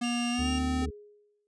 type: tone with pitch glide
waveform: square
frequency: 240 to 257.2 Hz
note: B3 to C4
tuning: -49 to -30 cents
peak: -29 dBFS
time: 0.01-0.86 s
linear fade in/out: 10 ms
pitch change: +119 cents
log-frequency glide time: 0.31-0.5 s
type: tone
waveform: sawtooth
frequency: 2800 Hz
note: F7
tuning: 4 cents sharp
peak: -31 dBFS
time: 0.03-0.59 s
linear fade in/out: 10 ms
type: harmonic tone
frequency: 74.9 Hz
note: D2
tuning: 35 cents sharp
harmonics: 1 / 2 / 3 / 4 / 5 / 6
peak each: -31 / -45 / -40 / -45 / -54 / -46 dBFS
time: 0.38-0.91 s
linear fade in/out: 20 ms
type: tone with exponential decay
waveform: sine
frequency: 415.3 Hz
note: G#4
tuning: in tune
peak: -36 dBFS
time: 0.82-1.47 s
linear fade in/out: 0 ms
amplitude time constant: 140 ms
effects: resampled to 22050 Hz